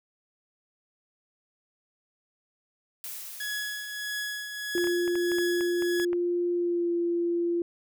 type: noise with exponential decay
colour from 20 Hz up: blue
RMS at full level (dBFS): -37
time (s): 3.04-5.8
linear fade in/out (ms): 0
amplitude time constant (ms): 600
type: tone with tremolo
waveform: sawtooth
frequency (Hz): 1682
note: G#6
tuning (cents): +22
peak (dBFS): -26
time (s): 3.4-6.05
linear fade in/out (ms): 5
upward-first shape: triangle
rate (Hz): 1.6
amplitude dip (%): 55
type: tone with pitch glide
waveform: sine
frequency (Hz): 350 to 343.6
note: F4 to F4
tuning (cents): +4 to -28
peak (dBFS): -24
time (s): 4.75-7.62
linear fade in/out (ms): 2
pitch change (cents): -32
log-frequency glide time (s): 6.53-6.92
type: clicks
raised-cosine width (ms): 0.5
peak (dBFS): -24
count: 11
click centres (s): 4.78 / 4.842 / 4.872 / 5.078 / 5.155 / 5.318 / 5.385 / 5.609 / 5.823 / 5.999 / 6.131
effects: none